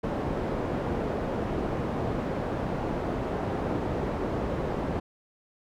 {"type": "low-pass noise", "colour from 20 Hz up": "white", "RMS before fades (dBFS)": -30, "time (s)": [0.03, 5], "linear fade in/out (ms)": 10, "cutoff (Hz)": 540, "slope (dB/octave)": 12, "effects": []}